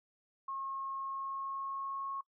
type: tone with pitch glide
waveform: sine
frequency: 1082 to 1093.3 Hz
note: C#6 to C#6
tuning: -42 to -24 cents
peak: -37 dBFS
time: 0.48-2.21 s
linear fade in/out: 5 ms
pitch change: +18 cents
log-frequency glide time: 0.96-2.06 s
effects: noise-tail reverb RT60 0.1 s tail -21 dB re dry

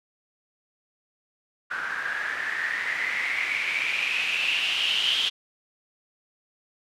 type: noise with low-pass filter sweep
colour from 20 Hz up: blue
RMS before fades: -27 dBFS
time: 1.7-5.3 s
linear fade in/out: 20 ms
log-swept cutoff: 1500 to 3200 Hz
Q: 8.7
effects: none

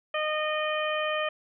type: harmonic tone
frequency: 614 Hz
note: D#5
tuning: 23 cents flat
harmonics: 1 / 2 / 3 / 4 / 5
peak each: -29 / -32 / -34 / -35 / -36 dBFS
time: 0.14-1.29 s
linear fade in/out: 5 ms
effects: none

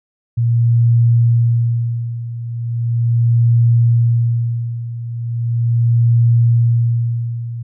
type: tone with tremolo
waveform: sine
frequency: 117.5 Hz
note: A#2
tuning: 14 cents sharp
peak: -8 dBFS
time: 0.37-7.63 s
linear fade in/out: 10 ms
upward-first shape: sine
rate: 0.38 Hz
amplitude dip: 80%
effects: none

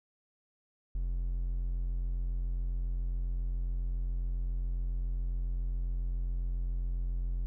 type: tone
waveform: triangle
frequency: 43.65 Hz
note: F1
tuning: in tune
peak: -28 dBFS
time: 0.95-7.46 s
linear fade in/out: 0 ms
effects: none

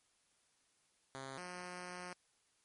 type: tone pair in turn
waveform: 5% pulse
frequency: 134 / 179.44 Hz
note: C3 / F3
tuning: +42 / +47 cents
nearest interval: perfect fourth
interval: 505 cents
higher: second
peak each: -34 / -34 dBFS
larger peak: neither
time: 1.15-1.38 / 1.38-2.13 s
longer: second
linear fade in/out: 0 ms
effects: white hiss -75 dBFS RMS until 2.64 s + MP3 48 kbps

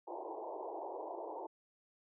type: band-pass noise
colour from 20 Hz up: white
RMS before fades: -44 dBFS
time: 0.07-1.47 s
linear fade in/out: 10 ms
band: 320 to 970 Hz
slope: 96 dB/octave
effects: none

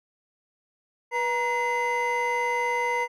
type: tone cluster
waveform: triangle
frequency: 488.1 / 944 / 2044 Hz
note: B4 / A#5 / C7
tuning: -20 / +22 / -41 cents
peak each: -27 / -24 / -26 dBFS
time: 1.11-3.08 s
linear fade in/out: 50 ms
effects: tanh soft clip ceiling -14 dBFS

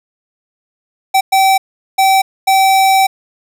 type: tone bursts at uneven times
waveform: square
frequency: 771 Hz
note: G5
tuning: 29 cents flat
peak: -8 dBFS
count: 4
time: 1.14-1.21 / 1.32-1.58 / 1.98-2.22 / 2.47-3.07 s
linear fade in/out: 10 ms
effects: none

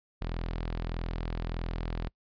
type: tone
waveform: sawtooth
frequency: 41.63 Hz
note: E1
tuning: 18 cents sharp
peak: -28 dBFS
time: 0.21-2.09 s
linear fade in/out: 10 ms
effects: noise-tail reverb RT60 0.1 s tail -26 dB re dry + resampled to 11025 Hz

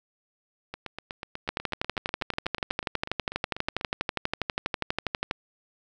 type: two click trains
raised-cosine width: 0.3 ms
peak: -10 / -19 dBFS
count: 48 / 26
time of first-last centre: 1.49-5.311 / 0.74-3.811 s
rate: 12.3 / 8.14 Hz
effects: none

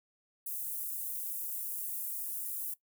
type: high-pass noise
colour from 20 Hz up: pink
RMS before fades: -38 dBFS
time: 0.46-2.74 s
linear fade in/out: 5 ms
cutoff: 11000 Hz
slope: 24 dB/octave
effects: noise-tail reverb RT60 0.1 s tail -18 dB re dry

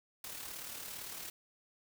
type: noise with amplitude modulation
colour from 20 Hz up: white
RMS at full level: -43 dBFS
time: 0.24-1.3 s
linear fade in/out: 2 ms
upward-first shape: sine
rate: 37.6 Hz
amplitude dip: 45%
effects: none

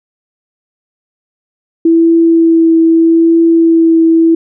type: tone with vibrato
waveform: sine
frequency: 329.6 Hz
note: E4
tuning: in tune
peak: -4 dBFS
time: 1.85-4.35 s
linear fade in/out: 5 ms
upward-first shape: triangle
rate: 0.8 Hz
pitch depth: 15 cents each way
effects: none

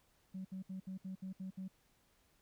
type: tone bursts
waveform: sine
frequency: 188.6 Hz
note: F#3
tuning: 33 cents sharp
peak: -40 dBFS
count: 8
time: 0.34-1.682 s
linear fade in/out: 10 ms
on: 110 ms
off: 66 ms
effects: tanh soft clip ceiling -38 dBFS + pink hiss -73 dBFS RMS until 2.41 s

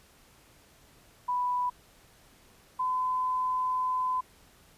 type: tone pair in turn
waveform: sine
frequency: 989 / 1015 Hz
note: B5 / B5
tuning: +2 / +47 cents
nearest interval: unison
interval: 45 cents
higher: second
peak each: -26 dBFS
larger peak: neither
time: 1.28-1.7 / 2.79-4.21 s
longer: second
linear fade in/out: 10 ms
effects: pink hiss -59 dBFS RMS until 4.77 s + resampled to 32000 Hz

